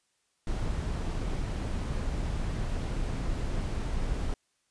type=noise; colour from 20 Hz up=brown; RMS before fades=-31 dBFS; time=0.47-4.34 s; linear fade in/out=2 ms; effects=white hiss -74 dBFS RMS until 4.7 s + resampled to 22050 Hz